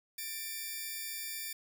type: tone pair together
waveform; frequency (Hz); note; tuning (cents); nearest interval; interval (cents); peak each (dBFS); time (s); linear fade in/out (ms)
5% pulse; 1782 / 2344; A6 / D7; +22 / -4; perfect fourth; 474; -32 / -30; 0.18-1.53; 5
effects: none